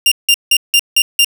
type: tone bursts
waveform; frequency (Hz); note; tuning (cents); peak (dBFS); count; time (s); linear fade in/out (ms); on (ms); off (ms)
sawtooth; 2794; F7; 0; -4; 6; 0.06-1.246; 2; 56; 170
effects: none